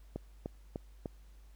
click train, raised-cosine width 2 ms, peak -24 dBFS, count 4, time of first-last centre 0.16-1.058 s, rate 3.34 Hz, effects added 50 Hz sine -53 dBFS peak until 1.55 s + pink hiss -69 dBFS RMS until 1.55 s

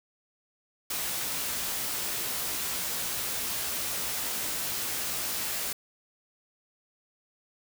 white noise with comb filter, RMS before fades -32 dBFS, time 0.9-5.73 s, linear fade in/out 5 ms, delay 17 ms, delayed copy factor +0.5, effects none

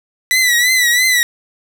sawtooth tone with vibrato, 1975.5 Hz, B6, in tune, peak -7 dBFS, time 0.31-1.23 s, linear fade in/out 0 ms, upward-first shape triangle, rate 3 Hz, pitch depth 87 cents each way, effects none

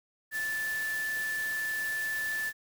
sine tone in noise, 1750 Hz, A6, 10 cents flat, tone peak -30 dBFS, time 0.31-2.53 s, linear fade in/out 50 ms, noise white, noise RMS -42 dBFS, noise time 0.31-2.53 s, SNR +9 dB, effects none

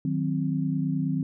sine chord, C diminished, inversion first, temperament equal, 155.56 / 185 / 261.6 Hz, Eb3 / Gb3 / C4, 0 / 0 / 0 cents, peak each -27 / -30 / -28 dBFS, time 0.05-1.23 s, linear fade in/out 2 ms, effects none

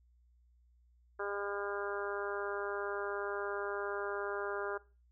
harmonic tone, 201.9 Hz, G#3, 49 cents flat, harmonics 2 / 3 / 4 / 5 / 6 / 7 / 8, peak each -39 / -44 / -47 / -46 / -45 / -43 / -46 dBFS, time 1.19-4.78 s, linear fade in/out 10 ms, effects noise-tail reverb RT60 0.3 s tail -19 dB re dry + added 60 Hz sine -64 dBFS peak until 5.11 s

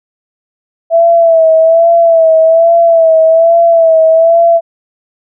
sine tone with vibrato, 659.3 Hz, E5, in tune, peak -3 dBFS, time 0.9-4.61 s, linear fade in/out 50 ms, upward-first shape sine, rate 1.2 Hz, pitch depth 46 cents each way, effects none

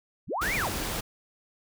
sine linear two-way sweep, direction up then down, 32.7 to 2446 to 106.1 Hz, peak -27 dBFS, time 0.27-0.71 s, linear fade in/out 50 ms, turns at 0.55 s
pink noise, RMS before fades -32 dBFS, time 0.41-1.01 s, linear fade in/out 10 ms
effects none

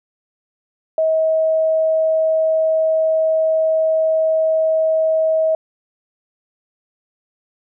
sine tone, 638 Hz, D#5, 43 cents sharp, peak -13 dBFS, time 0.98-5.55 s, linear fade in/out 2 ms, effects none

